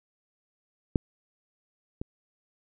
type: clicks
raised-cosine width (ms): 3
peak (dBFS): -9 / -20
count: 2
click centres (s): 0.958 / 2.015
effects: none